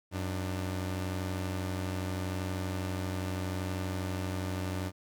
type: tone pair together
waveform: sawtooth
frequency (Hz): 92.5 / 298.3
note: F#2 / D4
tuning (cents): 0 / +27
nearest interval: octave + minor sixth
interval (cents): 2027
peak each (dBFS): -29 / -36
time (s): 0.11-4.92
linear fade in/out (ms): 50
effects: none